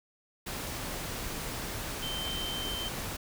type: tone in noise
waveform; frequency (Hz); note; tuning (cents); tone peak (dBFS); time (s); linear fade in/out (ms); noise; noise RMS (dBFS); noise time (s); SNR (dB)
sine; 3107; G7; -16; -35; 2.02-2.89; 10; pink; -37; 0.46-3.17; -1
effects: none